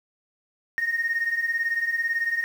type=beating tone pair; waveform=sine; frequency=1838 / 1856 Hz; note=A#6 / A#6; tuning=-25 / -8 cents; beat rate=18 Hz; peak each=-27 / -23 dBFS; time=0.78-2.44 s; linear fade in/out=0 ms; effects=tanh soft clip ceiling -18 dBFS + 8-bit